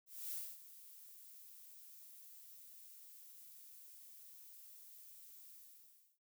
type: noise with ADSR envelope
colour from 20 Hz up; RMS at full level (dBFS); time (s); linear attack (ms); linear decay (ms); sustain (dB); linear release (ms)
violet; -43; 0.06-6.19; 270; 240; -15; 660
effects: noise-tail reverb RT60 0.2 s tail -24 dB re dry